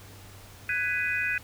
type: chord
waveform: sine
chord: G# minor seventh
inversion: third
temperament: just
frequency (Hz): 1495.1 / 1661.2 / 1993.5 / 2492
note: F#6 / G#6 / B6 / D#7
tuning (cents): +18 / 0 / +16 / +2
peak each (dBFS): -31 / -32 / -33 / -29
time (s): 0.69-1.38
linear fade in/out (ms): 2
effects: added 98 Hz sine -48 dBFS peak until 1.43 s + pink hiss -50 dBFS RMS until 1.43 s

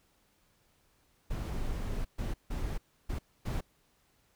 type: noise bursts at uneven times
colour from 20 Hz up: brown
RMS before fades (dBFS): -34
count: 5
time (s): 1.3-2.05 / 2.18-2.34 / 2.5-2.78 / 3.09-3.19 / 3.45-3.61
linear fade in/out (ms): 10
effects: pink hiss -70 dBFS RMS until 4.35 s

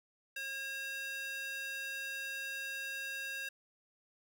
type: tone with high-pass filter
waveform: square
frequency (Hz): 541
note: C#5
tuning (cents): -42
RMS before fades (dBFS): -41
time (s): 0.36-3.49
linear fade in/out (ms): 5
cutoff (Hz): 2000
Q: 6.7
effects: none

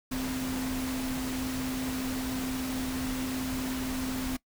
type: tone in noise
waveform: sine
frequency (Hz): 258.9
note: C4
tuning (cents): -18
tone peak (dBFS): -31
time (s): 0.11-4.37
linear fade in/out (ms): 10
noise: pink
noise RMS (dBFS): -37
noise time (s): 0.11-4.37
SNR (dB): +3
effects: noise-tail reverb RT60 0.1 s tail -20 dB re dry

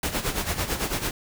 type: noise with tremolo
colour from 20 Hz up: pink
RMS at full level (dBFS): -25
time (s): 0.03-1.11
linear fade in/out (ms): 2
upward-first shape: sine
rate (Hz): 9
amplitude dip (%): 70
effects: none

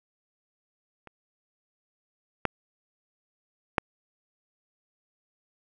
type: clicks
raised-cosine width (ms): 0.5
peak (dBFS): -30 / -8 / -6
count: 3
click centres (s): 1.073 / 2.453 / 3.782
effects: none

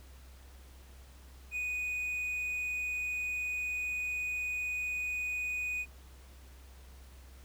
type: tone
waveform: triangle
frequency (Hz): 2481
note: D#7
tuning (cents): -6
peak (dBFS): -31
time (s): 1.51-5.86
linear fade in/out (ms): 50
effects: added 65 Hz sine -51 dBFS peak until 7.44 s + pink hiss -60 dBFS RMS until 7.44 s

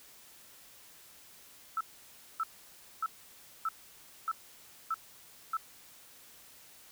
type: tone bursts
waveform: sine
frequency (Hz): 1318.5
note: E6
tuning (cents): 0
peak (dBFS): -29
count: 7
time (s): 1.77-5.569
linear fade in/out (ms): 2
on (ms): 37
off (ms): 590
effects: white hiss -56 dBFS RMS until 6.91 s

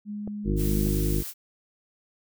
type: tone with pitch glide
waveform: sine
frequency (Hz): 207.7 to 205.9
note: G#3 to G#3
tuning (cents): 0 to -15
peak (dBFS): -31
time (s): 0.05-1.14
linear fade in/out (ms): 50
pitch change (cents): -15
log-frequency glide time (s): 0.53-1.03
type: clicks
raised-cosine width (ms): 2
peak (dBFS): -23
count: 2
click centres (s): 0.276 / 0.866
type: harmonic tone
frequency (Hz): 51.1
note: G#1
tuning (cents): -27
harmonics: 1 / 2 / 3 / 4 / 5 / 6 / 7 / 9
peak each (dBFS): -25 / -33 / -29 / -35 / -36 / -33 / -32 / -39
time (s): 0.44-1.24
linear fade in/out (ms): 50
type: noise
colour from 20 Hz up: blue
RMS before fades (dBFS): -36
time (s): 0.56-1.34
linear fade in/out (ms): 50
effects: none

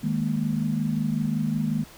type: chord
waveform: sine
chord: D# suspended fourth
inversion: none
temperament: equal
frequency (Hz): 155.56 / 207.7 / 233.1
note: D#3 / G#3 / A#3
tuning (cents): 0 / 0 / 0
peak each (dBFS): -27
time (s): 0.03-1.84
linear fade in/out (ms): 10
effects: pink hiss -48 dBFS RMS until 1.97 s

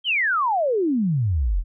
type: exponential sweep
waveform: sine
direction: down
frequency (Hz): 3242 to 37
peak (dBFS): -18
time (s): 0.04-1.64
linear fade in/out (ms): 50
effects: none

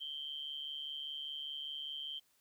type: tone with amplitude modulation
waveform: sine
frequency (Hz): 3136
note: G7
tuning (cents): 0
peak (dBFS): -37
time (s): 0-2.2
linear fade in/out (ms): 20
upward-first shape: sine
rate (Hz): 145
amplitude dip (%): 70
effects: white hiss -73 dBFS RMS until 2.4 s

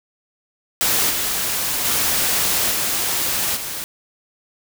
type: noise with level steps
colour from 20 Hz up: white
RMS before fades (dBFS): -18 / -22 / -19 / -21 / -28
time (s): 0.81-3.84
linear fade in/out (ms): 0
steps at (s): 1.09 / 1.84 / 2.7 / 3.55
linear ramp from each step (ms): 20
effects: none

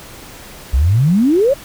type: exponential sweep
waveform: sine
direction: up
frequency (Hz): 59 to 587.3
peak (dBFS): -9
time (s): 0.73-1.54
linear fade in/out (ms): 10
effects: pink hiss -36 dBFS RMS until 1.64 s

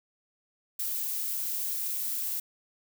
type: noise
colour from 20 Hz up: violet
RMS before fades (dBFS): -32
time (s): 0.79-2.4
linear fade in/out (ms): 5
effects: none

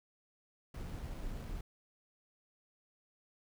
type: noise with sample-and-hold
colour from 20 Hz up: brown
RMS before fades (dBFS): -42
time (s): 0.74-1.61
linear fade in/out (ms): 5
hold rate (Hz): 7350
effects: none

